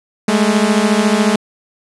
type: beating tone pair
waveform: sawtooth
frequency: 205 / 219 Hz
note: G#3 / A3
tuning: -22 / -8 cents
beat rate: 14 Hz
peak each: -10 dBFS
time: 0.28-1.36 s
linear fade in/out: 5 ms
effects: resampled to 24000 Hz + 7-bit